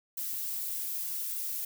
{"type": "noise with flanger", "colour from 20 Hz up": "violet", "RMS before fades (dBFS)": -35, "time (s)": [0.17, 1.65], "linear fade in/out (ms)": 5, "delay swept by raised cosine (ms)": [1.6, 2.49], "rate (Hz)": 3.3, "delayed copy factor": -0.55, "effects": []}